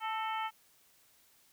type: harmonic tone with a mistuned harmonic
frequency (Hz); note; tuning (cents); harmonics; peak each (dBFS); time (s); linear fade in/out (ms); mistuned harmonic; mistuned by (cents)
440; A4; 0; 2 / 3 / 4 / 5 / 6 / 7; -35 / -39 / -47 / -44 / -49 / -46; 0-0.51; 50; 4; +58
effects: white hiss -66 dBFS RMS until 1.52 s